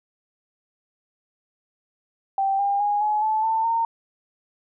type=tone with pitch steps; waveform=sine; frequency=781 / 802 / 823.6 / 845.8 / 868.6 / 892 / 916 Hz; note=G5 / G5 / G#5 / G#5 / A5 / A5 / A#5; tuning=-7 / +39 / -15 / +31 / -23 / +23 / -31 cents; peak=-19 dBFS; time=2.38-3.85 s; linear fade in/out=2 ms; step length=210 ms; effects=none